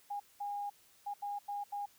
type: tone bursts at uneven times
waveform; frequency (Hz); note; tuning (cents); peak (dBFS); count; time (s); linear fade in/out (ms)
sine; 815; G#5; -33; -36; 6; 0.1-0.2 / 0.4-0.7 / 1.06-1.14 / 1.22-1.39 / 1.48-1.64 / 1.72-1.86; 10
effects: white hiss -65 dBFS RMS until 1.98 s